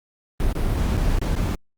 brown noise with dropouts, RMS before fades -21 dBFS, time 0.4-1.55 s, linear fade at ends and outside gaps 1 ms, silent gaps 0.527-0.551 / 0.971-0.976 / 1.187-1.215 / 1.353-1.362 s, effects Opus 32 kbps

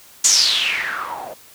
blue noise with low-pass filter sweep, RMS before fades -19 dBFS, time 0.24-1.34 s, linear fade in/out 5 ms, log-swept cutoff 7100 to 590 Hz, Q 6.6, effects white hiss -46 dBFS RMS until 1.54 s

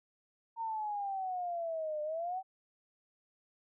sine exponential two-way sweep, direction down then up, 924 to 598 to 773 Hz, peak -34 dBFS, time 0.56-2.43 s, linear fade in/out 50 ms, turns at 2.02 s, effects none

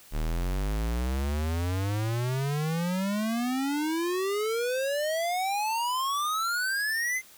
square exponential sweep, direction up, 36.71 to 2093 Hz, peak -27 dBFS, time 0.11-7.22 s, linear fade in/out 50 ms, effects white hiss -53 dBFS RMS until 7.37 s

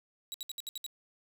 sawtooth tone bursts, 3864 Hz, B7, 39 cents flat, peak -34 dBFS, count 7, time 0.32-0.864 s, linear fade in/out 0 ms, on 22 ms, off 65 ms, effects none

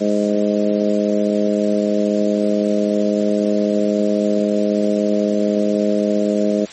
harmonic tone, 103.8 Hz, G#2, in tune, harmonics 2 / 3 / 4 / 5 / 6, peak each -18 / -22 / -22 / -22 / -21 dBFS, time 0-6.66 s, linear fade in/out 20 ms, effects white hiss -37 dBFS RMS until 6.72 s + MP3 32 kbps

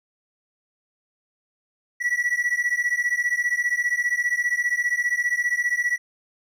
triangle beating tone pair, 1936 / 1951 Hz, B6 / B6, -35 / -22 cents, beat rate 15 Hz, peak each -22 dBFS, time 2-5.98 s, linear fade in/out 20 ms, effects none

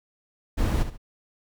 brown noise with echo, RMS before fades -22 dBFS, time 0.57-0.84 s, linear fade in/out 20 ms, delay 69 ms, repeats 2, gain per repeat -10 dB, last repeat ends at 0.978 s, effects none

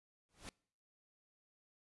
pink noise with exponential growth, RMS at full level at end -45 dBFS, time 0.29-0.49 s, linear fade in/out 0 ms, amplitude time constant 43 ms, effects noise-tail reverb RT60 0.6 s tail -26 dB re dry + resampled to 24000 Hz

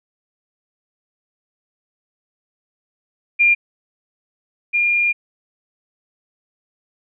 sine tone pair in turn, 2400 / 2410 Hz, D7 / D7, +37 / +44 cents, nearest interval unison, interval 7 cents, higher second, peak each -10 / -14 dBFS, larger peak first, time 3.39-3.55 / 4.73-5.13 s, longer second, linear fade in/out 20 ms, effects none

